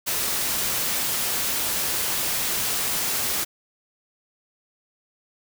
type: noise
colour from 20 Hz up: white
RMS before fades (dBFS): -25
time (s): 0.06-3.45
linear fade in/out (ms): 20
effects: none